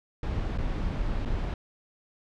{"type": "noise with dropouts", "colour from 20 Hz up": "brown", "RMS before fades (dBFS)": -29, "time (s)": [0.23, 1.54], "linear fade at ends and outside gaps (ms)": 2, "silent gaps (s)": [[0.576, 0.584], [1.251, 1.257]], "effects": ["low-pass 4000 Hz 12 dB/octave"]}